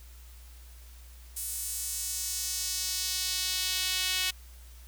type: tone with high-pass filter sweep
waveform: sawtooth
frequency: 370.5 Hz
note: F#4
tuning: 2 cents sharp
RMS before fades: -32 dBFS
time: 1.36-4.31 s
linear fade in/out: 10 ms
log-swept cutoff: 9500 to 2900 Hz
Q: 1.4
effects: added 60 Hz sine -47 dBFS peak until 4.87 s + white hiss -57 dBFS RMS until 4.87 s